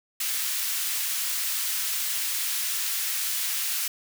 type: high-pass noise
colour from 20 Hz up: white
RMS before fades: -28 dBFS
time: 0.2-3.88 s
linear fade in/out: 5 ms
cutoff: 1700 Hz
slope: 12 dB/octave
effects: none

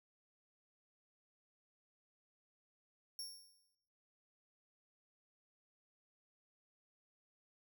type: tone with exponential decay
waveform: sawtooth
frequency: 5500 Hz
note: F8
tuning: 27 cents flat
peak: -39 dBFS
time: 3.19-3.75 s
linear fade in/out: 1 ms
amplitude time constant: 120 ms
effects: noise-tail reverb RT60 1.0 s tail -25 dB re dry

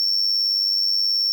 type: tone with amplitude modulation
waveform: triangle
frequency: 5440 Hz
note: F8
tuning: 46 cents flat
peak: -14 dBFS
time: 0-1.32 s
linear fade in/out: 0 ms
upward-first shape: sine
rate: 98.7 Hz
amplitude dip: 60%
effects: none

